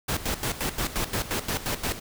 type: noise with tremolo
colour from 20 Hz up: pink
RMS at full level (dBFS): -27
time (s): 0.08-2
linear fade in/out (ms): 10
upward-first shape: square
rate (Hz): 5.7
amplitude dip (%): 75
effects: none